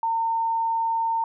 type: tone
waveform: sine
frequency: 910 Hz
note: A#5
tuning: 42 cents flat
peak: -21 dBFS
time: 0.03-1.24 s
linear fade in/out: 2 ms
effects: none